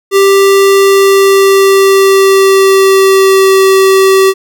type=tone with pitch glide; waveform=square; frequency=392.8 to 384.5 Hz; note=G4 to G4; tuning=+4 to -33 cents; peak=-4 dBFS; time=0.11-4.34 s; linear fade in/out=50 ms; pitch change=-37 cents; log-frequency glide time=0.79-3.65 s; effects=none